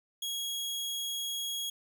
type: tone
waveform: sawtooth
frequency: 3310 Hz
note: G#7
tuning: 6 cents flat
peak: -30 dBFS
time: 0.22-1.7 s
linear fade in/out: 5 ms
effects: none